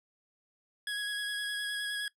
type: tone with vibrato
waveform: 25% pulse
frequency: 1664 Hz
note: G#6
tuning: 3 cents sharp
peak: -29 dBFS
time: 0.87-2.08 s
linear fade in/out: 2 ms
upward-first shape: square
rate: 9.7 Hz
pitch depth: 10 cents each way
effects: noise-tail reverb RT60 0.1 s tail -20 dB re dry + low-pass 11000 Hz 12 dB/octave